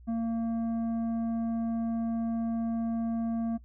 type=tone with tanh clipping; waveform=sine; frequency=228.8 Hz; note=A#3; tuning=32 cents flat; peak=-29 dBFS; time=0.07-3.58 s; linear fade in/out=20 ms; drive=8 dB; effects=noise-tail reverb RT60 0.1 s tail -21 dB re dry + added 60 Hz sine -49 dBFS peak until 3.64 s